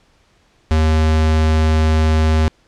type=tone; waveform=square; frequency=78.6 Hz; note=D#2; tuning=18 cents sharp; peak=-12 dBFS; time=0.71-2.48 s; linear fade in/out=0 ms; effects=pink hiss -56 dBFS RMS until 2.67 s + low-pass 6000 Hz 12 dB/octave